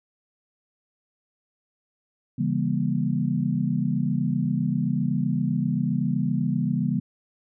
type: chord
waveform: sine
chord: C# diminished seventh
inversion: none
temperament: just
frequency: 138.59 / 166.31 / 199.57 / 239.5 Hz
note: C#3 / E3 / G3 / Bb3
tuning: 0 / +16 / +31 / +47 cents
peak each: -27 dBFS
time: 2.38-7 s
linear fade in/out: 10 ms
effects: none

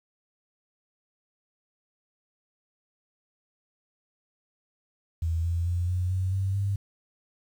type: tone with pitch steps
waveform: sine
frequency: 82.41 / 85.02 / 87.71 / 90.49 / 93.36 / 96.32 / 99.37 Hz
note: E2 / F2 / F2 / F#2 / F#2 / G2 / G2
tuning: 0 / -46 / +8 / -38 / +16 / -30 / +24 cents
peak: -24 dBFS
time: 5.22-6.76 s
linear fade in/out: 5 ms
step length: 220 ms
effects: 9-bit

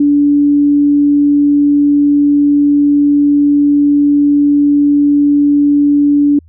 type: tone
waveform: sine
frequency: 288.9 Hz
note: D4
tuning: 28 cents flat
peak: -6 dBFS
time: 0-6.39 s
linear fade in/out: 5 ms
effects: added 81 Hz sine -39 dBFS peak until 6.48 s

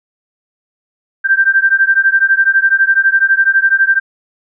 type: beating tone pair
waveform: sine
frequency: 1568 / 1580 Hz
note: G6 / G6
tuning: 0 / +13 cents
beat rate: 12 Hz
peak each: -11 dBFS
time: 1.24-4 s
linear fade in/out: 20 ms
effects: none

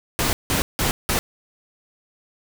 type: noise bursts at uneven times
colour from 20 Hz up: pink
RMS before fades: -21 dBFS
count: 4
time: 0.19-0.33 / 0.5-0.62 / 0.79-0.91 / 1.09-1.19 s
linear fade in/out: 0 ms
effects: none

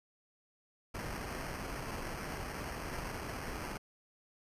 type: noise with sample-and-hold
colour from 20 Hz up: pink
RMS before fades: -41 dBFS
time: 0.94-3.78 s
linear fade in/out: 10 ms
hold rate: 3675 Hz
effects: resampled to 32000 Hz

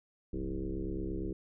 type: tone with frequency modulation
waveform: sine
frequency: 184.7 Hz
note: F#3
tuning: 3 cents flat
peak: -33 dBFS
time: 0.33-1.33 s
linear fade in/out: 5 ms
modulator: 68.5 Hz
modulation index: 3.3
effects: none

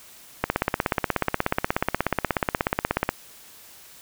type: click train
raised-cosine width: 0.5 ms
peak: -5 dBFS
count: 45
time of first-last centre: 0.44-3.091 s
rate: 16.6 Hz
effects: white hiss -48 dBFS RMS until 4.01 s

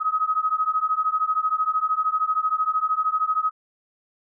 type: beating tone pair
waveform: sine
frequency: 1261 / 1274 Hz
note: D#6 / D#6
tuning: +23 / +41 cents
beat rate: 13 Hz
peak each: -23 dBFS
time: 0-3.51 s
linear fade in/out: 20 ms
effects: none

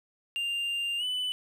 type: tone with pitch glide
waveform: triangle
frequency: 2794 to 2995 Hz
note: F7 to F#7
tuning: 0 to +20 cents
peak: -27 dBFS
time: 0.36-1.32 s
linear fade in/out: 0 ms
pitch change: +120 cents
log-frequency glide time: 0.98-1.04 s
effects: none

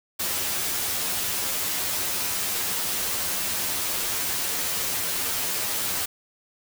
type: noise with comb filter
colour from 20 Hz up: white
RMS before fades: -27 dBFS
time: 0.19-6.06 s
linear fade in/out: 10 ms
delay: 11 ms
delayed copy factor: +0.75
effects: none

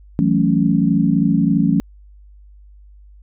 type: chord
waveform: sine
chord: F# minor seventh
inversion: third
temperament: equal with one note detuned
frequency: 164.81 / 188.12 / 220 / 277.2 Hz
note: E3 / F#3 / A3 / C#4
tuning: 0 / +29 / 0 / 0 cents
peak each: -18 dBFS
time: 0.19-1.8 s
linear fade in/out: 0 ms
effects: added 50 Hz sine -41 dBFS peak until 3.22 s

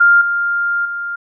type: tone with level steps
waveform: sine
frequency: 1400 Hz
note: F6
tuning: 4 cents sharp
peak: -6 / -14 / -20 dBFS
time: 0-1.16 s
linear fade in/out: 10 ms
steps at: 0.21 / 0.85 s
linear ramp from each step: 5 ms
effects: none

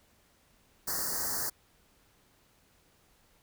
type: band-stop noise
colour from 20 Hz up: white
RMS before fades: -33 dBFS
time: 0.87-1.5 s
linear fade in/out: 10 ms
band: 1900 to 4400 Hz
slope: 96 dB/octave
effects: pink hiss -66 dBFS RMS until 3.42 s

